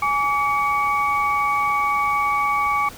sine tone cluster, 832 / 1148 / 2244 Hz, G#5 / D6 / C#7, +3 / -40 / +21 cents, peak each -25 / -19 / -25 dBFS, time 0.02-2.89 s, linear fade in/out 5 ms, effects pink hiss -40 dBFS RMS until 2.97 s

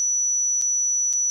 sine tone with dropouts, 5920 Hz, F#8, in tune, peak -19 dBFS, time 0-1.3 s, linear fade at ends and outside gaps 0 ms, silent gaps 0.614-0.621 / 1.129-1.135 s, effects 9-bit

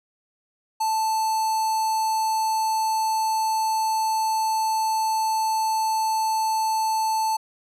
square tone with notch filter, 880 Hz, A5, in tune, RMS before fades -23 dBFS, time 0.8-7.37 s, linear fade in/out 10 ms, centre 2500 Hz, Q 1.9, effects low-pass 12000 Hz 12 dB/octave

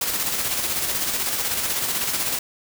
white noise with tremolo, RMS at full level -23 dBFS, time 0.01-2.39 s, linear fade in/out 5 ms, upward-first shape square, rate 16 Hz, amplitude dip 35%, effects none

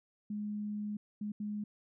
sine tone bursts at uneven times, 208.8 Hz, G#3, 10 cents sharp, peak -35 dBFS, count 3, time 0.3-0.97 / 1.21-1.32 / 1.4-1.64 s, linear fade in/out 5 ms, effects none

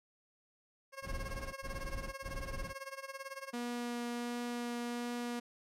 15% pulse tone with tremolo, 542 Hz, C#5, 39 cents flat, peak -34 dBFS, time 0.92-3.54 s, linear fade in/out 50 ms, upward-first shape sine, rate 18 Hz, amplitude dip 85%
brown noise bursts, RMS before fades -42 dBFS, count 3, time 1.02-2.738 s, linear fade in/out 50 ms, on 520 ms, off 79 ms
sawtooth tone with vibrato, 240 Hz, B3, 49 cents flat, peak -33 dBFS, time 3.53-5.4 s, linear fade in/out 10 ms, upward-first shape triangle, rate 1.4 Hz, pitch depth 8 cents each way
effects low-pass 12000 Hz 12 dB/octave

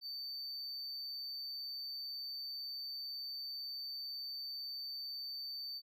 triangle tone, 4569 Hz, D8, 48 cents flat, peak -40 dBFS, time 0.01-5.82 s, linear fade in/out 50 ms, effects none

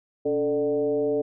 sine tone with frequency modulation, 440 Hz, A4, in tune, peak -21 dBFS, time 0.25-1.22 s, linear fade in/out 10 ms, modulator 156 Hz, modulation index 0.88, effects none

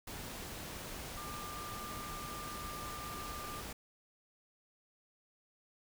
sine tone in noise, 1194 Hz, D6, 28 cents sharp, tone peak -45 dBFS, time 1.17-3.61 s, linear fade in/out 5 ms, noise pink, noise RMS -45 dBFS, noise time 0.07-3.73 s, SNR -3 dB, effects none

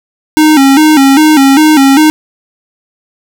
square tone with vibrato, 289.9 Hz, D4, 22 cents flat, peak -3 dBFS, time 0.37-2.1 s, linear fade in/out 0 ms, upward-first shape square, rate 2.5 Hz, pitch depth 110 cents each way, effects none

